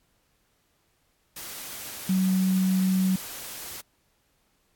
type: tone in noise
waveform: sine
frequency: 187.7 Hz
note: F#3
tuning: 25 cents sharp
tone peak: -20 dBFS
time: 2.09-3.16 s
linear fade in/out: 5 ms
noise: white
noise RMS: -38 dBFS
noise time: 1.36-3.81 s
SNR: +15 dB
effects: pink hiss -69 dBFS RMS until 4.75 s + AAC 64 kbps